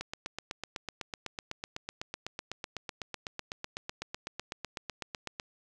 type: click train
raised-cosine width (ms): 0.2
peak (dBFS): -19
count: 44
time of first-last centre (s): 0.01-5.398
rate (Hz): 7.98
effects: none